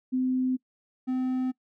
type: tone pair in turn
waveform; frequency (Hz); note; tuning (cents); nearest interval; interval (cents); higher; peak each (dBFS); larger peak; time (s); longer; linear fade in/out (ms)
sine / triangle; 256.6 / 256.6; C4 / C4; -34 / -34; unison; 0; neither; -23; neither; 0.12-0.57 / 1.07-1.52; neither; 20
effects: noise-tail reverb RT60 0.1 s tail -22 dB re dry